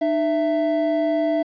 triangle tone pair together, 304.1 / 662 Hz, D#4 / E5, -40 / +7 cents, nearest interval octave + minor second, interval 1347 cents, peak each -20 / -18 dBFS, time 0.01-1.43 s, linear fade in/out 10 ms, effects resampled to 11025 Hz + 9-bit

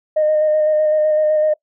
sine tone with vibrato, 614 Hz, D#5, 23 cents flat, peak -11 dBFS, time 0.16-1.54 s, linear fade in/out 10 ms, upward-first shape square, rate 7.9 Hz, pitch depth 14 cents each way, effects noise-tail reverb RT60 0.1 s tail -23 dB re dry + tanh soft clip ceiling -8 dBFS

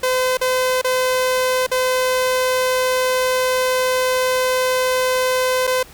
sawtooth tone with dropouts, 511 Hz, C5, 41 cents flat, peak -12 dBFS, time 0.03-5.83 s, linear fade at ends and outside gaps 5 ms, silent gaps 0.372-0.412 / 0.815-0.844 / 1.666-1.714 / 5.67-5.674 s, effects pink hiss -43 dBFS RMS until 5.93 s

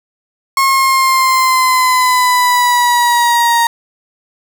35% pulse exponential sweep, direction down, 1085 to 932.3 Hz, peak -7 dBFS, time 0.57-3.67 s, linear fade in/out 2 ms, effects none

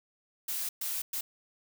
blue noise bursts at uneven times, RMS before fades -34 dBFS, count 3, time 0.48-0.69 / 0.81-1.02 / 1.13-1.21 s, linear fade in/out 5 ms, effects none

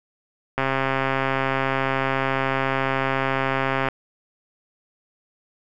click train, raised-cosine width 0.5 ms, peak -7 dBFS, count 444, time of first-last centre 0.58-3.886 s, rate 134 Hz, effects none

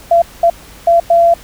sine tone bursts at uneven times, 680 Hz, F5, 46 cents flat, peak -5 dBFS, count 4, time 0.11-0.22 / 0.43-0.5 / 0.87-1 / 1.1-1.34 s, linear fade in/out 5 ms, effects added 50 Hz sine -40 dBFS peak until 1.43 s + pink hiss -38 dBFS RMS until 1.43 s

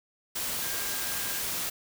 sine tone in noise, 1609 Hz, G6, 45 cents sharp, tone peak -42 dBFS, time 0.62-1.4 s, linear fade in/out 10 ms, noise white, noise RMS -32 dBFS, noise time 0.35-1.7 s, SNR -13 dB, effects none

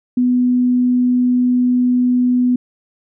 sine tone, 248.3 Hz, B3, 9 cents sharp, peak -11 dBFS, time 0.17-2.56 s, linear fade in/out 5 ms, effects none

